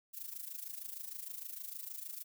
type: noise with amplitude modulation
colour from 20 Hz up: violet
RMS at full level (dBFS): -42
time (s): 0.13-2.24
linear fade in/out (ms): 20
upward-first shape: sine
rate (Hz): 26.5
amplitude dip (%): 75
effects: none